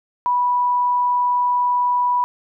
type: tone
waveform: sine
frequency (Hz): 982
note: B5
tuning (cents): -10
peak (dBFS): -15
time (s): 0.26-2.24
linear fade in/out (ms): 0
effects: none